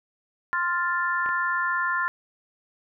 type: chord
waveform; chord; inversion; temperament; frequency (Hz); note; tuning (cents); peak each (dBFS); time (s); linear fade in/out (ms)
sine; F major; second; equal; 1046.5 / 1396.9 / 1760; C6 / F6 / A6; 0 / 0 / 0; -27; 0.53-2.08; 0
type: clicks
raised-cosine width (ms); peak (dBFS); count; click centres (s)
0.5; -23 / -24; 2; 1.261 / 1.29
effects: none